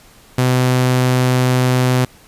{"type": "tone", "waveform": "sawtooth", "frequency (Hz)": 126.9, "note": "B2", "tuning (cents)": 47, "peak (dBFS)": -8, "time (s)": [0.38, 2.05], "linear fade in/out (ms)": 5, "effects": ["pink hiss -46 dBFS RMS until 2.27 s", "resampled to 32000 Hz"]}